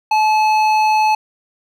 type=tone with hard clipping; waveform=sine; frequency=862 Hz; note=A5; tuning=36 cents flat; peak=-13 dBFS; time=0.11-1.15 s; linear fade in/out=5 ms; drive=10 dB; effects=none